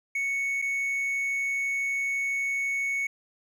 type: tone with dropouts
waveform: triangle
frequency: 2217 Hz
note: C#7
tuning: in tune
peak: -24 dBFS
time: 0.15-3.07 s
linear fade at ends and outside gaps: 5 ms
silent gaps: 0.618-0.622 s
effects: none